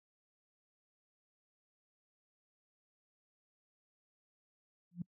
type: tone with exponential growth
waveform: sine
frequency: 174.61 Hz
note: F3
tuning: in tune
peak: -32 dBFS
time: 4.91-5.02 s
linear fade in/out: 5 ms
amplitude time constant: 22 ms
effects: noise-tail reverb RT60 0.1 s tail -26 dB re dry + high-pass 100 Hz 12 dB/octave